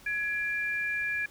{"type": "tone pair together", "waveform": "sine", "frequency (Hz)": [1676.2, 2372], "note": ["G#6", "D7"], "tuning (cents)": [16, 17], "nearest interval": "tritone", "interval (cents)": 601, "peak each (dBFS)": [-30, -32], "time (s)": [0.06, 1.26], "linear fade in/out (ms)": 5, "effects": ["pink hiss -54 dBFS RMS until 1.3 s"]}